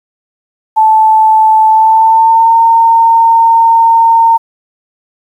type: tone with pitch glide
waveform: sine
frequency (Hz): 875 to 913.7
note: A5 to A#5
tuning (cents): -10 to -35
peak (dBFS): -3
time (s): 0.76-4.38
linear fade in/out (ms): 20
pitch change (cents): +75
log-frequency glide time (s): 1.69-2.55
effects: 7-bit